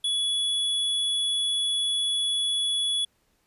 square tone, 3394 Hz, G#7, 37 cents sharp, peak -24 dBFS, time 0.04-3.05 s, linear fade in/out 5 ms, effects pink hiss -69 dBFS RMS until 3.46 s + resampled to 32000 Hz

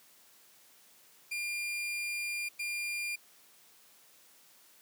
40% pulse tone bursts at uneven times, 2400 Hz, D7, 37 cents sharp, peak -33 dBFS, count 2, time 1.31-2.49 / 2.59-3.16 s, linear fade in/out 10 ms, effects white hiss -61 dBFS RMS until 4.81 s + high-pass 150 Hz 12 dB/octave

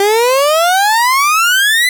30% pulse exponential sweep, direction up, 392 to 2039 Hz, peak -6 dBFS, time 0-1.89 s, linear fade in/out 2 ms, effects none

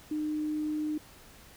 sine tone, 304.6 Hz, D#4, 37 cents flat, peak -29 dBFS, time 0.11-0.98 s, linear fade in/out 5 ms, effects pink hiss -54 dBFS RMS until 1.56 s

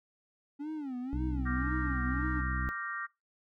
triangle tone with vibrato, 278.1 Hz, C#4, 6 cents sharp, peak -33 dBFS, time 0.59-2.42 s, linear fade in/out 20 ms, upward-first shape sine, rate 1.9 Hz, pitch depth 210 cents each way
harmonic tone, 63.5 Hz, B1, 49 cents sharp, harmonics 1 / 2 / 3 / 4 / 5, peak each -33 / -39 / -43 / -45 / -47 dBFS, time 1.13-2.69 s, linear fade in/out 0 ms
sine chord, G minor seventh, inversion second, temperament equal with one note detuned, 1174.7 / 1390.5 / 1568 / 1864.7 Hz, D6 / F6 / G6 / Bb6, 0 / -8 / 0 / 0 cents, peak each -40 / -41 / -42 / -40 dBFS, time 1.45-3.07 s, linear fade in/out 20 ms
effects noise-tail reverb RT60 0.2 s tail -19 dB re dry

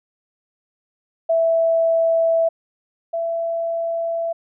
sine tone pair in turn, 659.3 / 667.7 Hz, E5 / E5, 0 / +22 cents, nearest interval unison, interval 22 cents, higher second, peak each -14 / -20 dBFS, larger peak first, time 1.29-2.49 / 3.13-4.33 s, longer neither, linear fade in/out 10 ms, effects none

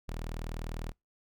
sawtooth tone, 40 Hz, D#1, 49 cents sharp, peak -32 dBFS, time 0.08-0.92 s, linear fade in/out 10 ms, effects noise-tail reverb RT60 0.2 s tail -25 dB re dry

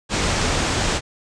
pink low-pass noise, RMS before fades -21 dBFS, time 0.09-1.01 s, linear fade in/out 50 ms, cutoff 8300 Hz, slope 48 dB/octave, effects none

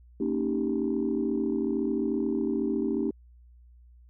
sine chord, Eb dominant seventh, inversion second, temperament equal with one note detuned, 228.8 / 277.2 / 311.1 / 392 Hz, Bb3 / Db4 / Eb4 / G4, -32 / 0 / 0 / 0 cents, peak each -30 dBFS, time 0.2-3.11 s, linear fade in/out 5 ms, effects tanh soft clip ceiling -17 dBFS + added 60 Hz sine -51 dBFS peak until 4.09 s

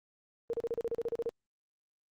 sine tone bursts, 466.2 Hz, A#4, in tune, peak -30 dBFS, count 12, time 0.5-1.292 s, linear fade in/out 0 ms, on 33 ms, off 36 ms, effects Opus 32 kbps

